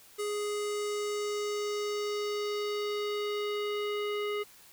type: tone with low-pass filter sweep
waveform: square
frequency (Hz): 415.3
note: G#4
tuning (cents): 0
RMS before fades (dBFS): -33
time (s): 0.18-4.44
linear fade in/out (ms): 20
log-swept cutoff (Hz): 9900 to 2700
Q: 1.9
effects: white hiss -56 dBFS RMS until 4.72 s